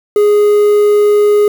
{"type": "tone with quantisation", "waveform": "triangle", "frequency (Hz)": 415.3, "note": "G#4", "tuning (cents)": 0, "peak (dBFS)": -4, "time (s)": [0.16, 1.48], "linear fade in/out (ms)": 2, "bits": 5, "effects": []}